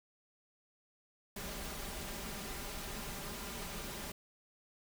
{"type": "noise with comb filter", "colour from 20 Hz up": "pink", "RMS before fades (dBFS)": -43, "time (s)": [1.36, 4.12], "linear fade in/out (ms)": 5, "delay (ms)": 5, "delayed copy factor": 0.55, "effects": []}